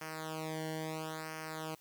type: tone with flanger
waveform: sawtooth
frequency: 158 Hz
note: D#3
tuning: 27 cents sharp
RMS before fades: -41 dBFS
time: 0.01-1.75 s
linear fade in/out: 5 ms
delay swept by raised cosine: 0.26 to 0.8 ms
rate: 0.74 Hz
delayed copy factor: -0.95
effects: white hiss -64 dBFS RMS until 1.8 s